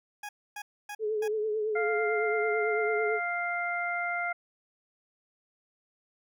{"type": "tone bursts", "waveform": "20% pulse", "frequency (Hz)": 828, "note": "G#5", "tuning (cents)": -5, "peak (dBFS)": -32, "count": 4, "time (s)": [0.23, 1.28], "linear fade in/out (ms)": 5, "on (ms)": 60, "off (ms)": 270}
{"type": "tone with vibrato", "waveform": "sine", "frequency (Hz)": 430, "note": "A4", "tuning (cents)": -40, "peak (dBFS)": -27, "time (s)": [0.99, 3.2], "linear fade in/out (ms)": 50, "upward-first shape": "triangle", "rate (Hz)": 9, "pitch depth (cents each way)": 55}
{"type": "harmonic tone", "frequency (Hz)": 698.5, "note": "F5", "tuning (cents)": 0, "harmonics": [1, 2, 3], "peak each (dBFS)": [-33, -33, -33], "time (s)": [1.75, 4.33], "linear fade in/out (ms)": 10}
{"effects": []}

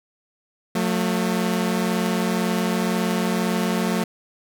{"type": "tone pair together", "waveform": "sawtooth", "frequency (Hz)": [181.15, 223.1], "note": ["F#3", "A3"], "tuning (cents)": [-36, 24], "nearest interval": "major third", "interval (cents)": 360, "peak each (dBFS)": -19, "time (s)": [0.75, 4.04], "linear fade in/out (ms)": 5, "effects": []}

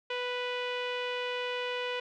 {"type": "tone with low-pass filter", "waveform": "sawtooth", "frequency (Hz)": 493.9, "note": "B4", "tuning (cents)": 0, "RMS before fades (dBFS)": -34, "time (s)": [0.1, 2], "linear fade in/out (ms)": 5, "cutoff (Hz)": 2900, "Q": 3.1, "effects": []}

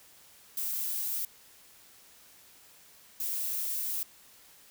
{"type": "noise bursts at uneven times", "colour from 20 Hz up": "violet", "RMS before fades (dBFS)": -33, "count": 2, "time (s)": [[0.57, 1.25], [3.2, 4.03]], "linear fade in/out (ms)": 2, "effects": ["white hiss -57 dBFS RMS until 4.7 s"]}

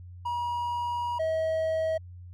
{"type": "tone pair in turn", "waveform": "triangle", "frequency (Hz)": [959, 640.1], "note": ["A#5", "D#5"], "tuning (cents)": [49, 49], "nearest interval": "perfect fifth", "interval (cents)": 700, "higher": "first", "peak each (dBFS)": [-26, -23], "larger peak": "second", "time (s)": [[0.25, 1.19], [1.19, 1.98]], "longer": "first", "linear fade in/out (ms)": 10, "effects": ["added 89 Hz sine -42 dBFS peak until 2.33 s"]}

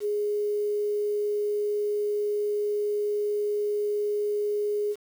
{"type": "tone with quantisation", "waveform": "sine", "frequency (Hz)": 415.3, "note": "G#4", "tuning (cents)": 0, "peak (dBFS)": -24, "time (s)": [0, 4.96], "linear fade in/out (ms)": 50, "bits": 8, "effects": []}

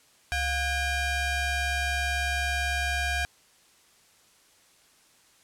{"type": "ring-modulated tone", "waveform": "25% pulse", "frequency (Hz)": 780, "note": "G5", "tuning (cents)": -9, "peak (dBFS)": -19, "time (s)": [0.32, 3.25], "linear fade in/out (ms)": 0, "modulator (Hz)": 849, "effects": ["white hiss -60 dBFS RMS until 5.43 s", "low-pass 10000 Hz 12 dB/octave"]}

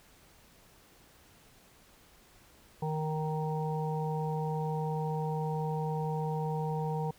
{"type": "harmonic tone", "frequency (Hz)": 155.56, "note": "D#3", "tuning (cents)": 0, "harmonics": [1, 3, 5, 6], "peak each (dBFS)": [-32, -37, -39, -40], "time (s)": [2.82, 7.11], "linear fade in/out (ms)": 5, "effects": ["pink hiss -60 dBFS RMS until 7.18 s"]}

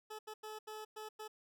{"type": "tone bursts at uneven times", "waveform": "20% pulse", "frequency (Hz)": 430.8, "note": "A4", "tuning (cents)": -37, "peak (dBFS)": -40, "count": 6, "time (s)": [[0.1, 0.19], [0.27, 0.34], [0.43, 0.59], [0.67, 0.85], [0.96, 1.09], [1.19, 1.28]], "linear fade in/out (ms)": 10, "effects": []}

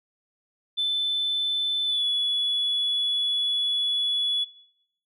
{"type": "tone with pitch glide", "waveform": "sine", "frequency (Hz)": [3520, 3406], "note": ["A7", "G#7"], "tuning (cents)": [0, 43], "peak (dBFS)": -21, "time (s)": [0.77, 4.45], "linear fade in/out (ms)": 20, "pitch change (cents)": -57, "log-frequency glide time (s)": [1.86, 2.04], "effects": ["noise-tail reverb RT60 0.8 s tail -22 dB re dry", "tanh soft clip ceiling -18 dBFS"]}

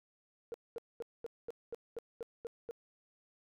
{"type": "tone bursts", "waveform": "sine", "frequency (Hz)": 466.2, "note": "A#4", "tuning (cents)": 0, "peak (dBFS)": -37, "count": 10, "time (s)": [0.52, 2.71], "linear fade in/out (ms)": 0, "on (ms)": 21, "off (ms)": 220, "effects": ["tanh soft clip ceiling -34 dBFS"]}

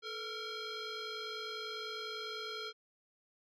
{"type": "tone with frequency modulation", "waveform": "sine", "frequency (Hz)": 1402, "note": "F6", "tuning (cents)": 6, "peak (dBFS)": -38, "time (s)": [0.02, 2.73], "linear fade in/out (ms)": 50, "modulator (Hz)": 918, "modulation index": 3.4, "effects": ["tanh soft clip ceiling -36 dBFS"]}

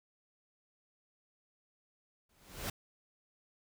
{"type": "noise with exponential growth", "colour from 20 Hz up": "pink", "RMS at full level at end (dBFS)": -35, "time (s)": [2.29, 2.7], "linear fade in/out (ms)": 5, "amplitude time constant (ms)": 87, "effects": []}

